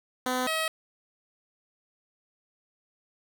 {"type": "tone pair in turn", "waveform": "10% pulse", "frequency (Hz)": [253.5, 638.8], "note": ["B3", "D#5"], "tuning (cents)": [45, 45], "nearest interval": "octave + major third", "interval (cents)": 1600, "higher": "second", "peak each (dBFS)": -18, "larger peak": "neither", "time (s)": [[0.26, 0.47], [0.47, 0.68]], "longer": "neither", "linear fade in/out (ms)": 2, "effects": []}